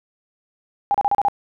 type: tone bursts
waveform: sine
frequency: 810 Hz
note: G#5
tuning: 43 cents flat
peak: -14 dBFS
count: 6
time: 0.91-1.284 s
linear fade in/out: 0 ms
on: 34 ms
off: 34 ms
effects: none